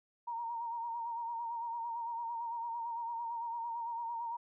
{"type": "tone with vibrato", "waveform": "sine", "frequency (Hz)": 932.3, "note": "A#5", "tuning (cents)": 0, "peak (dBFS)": -36, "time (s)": [0.27, 4.37], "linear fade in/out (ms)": 10, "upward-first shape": "sine", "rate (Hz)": 8.9, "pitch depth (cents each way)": 42, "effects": []}